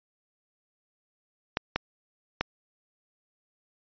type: clicks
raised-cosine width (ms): 0.3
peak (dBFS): -9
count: 3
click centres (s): 1.571 / 1.76 / 2.41
effects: resampled to 11025 Hz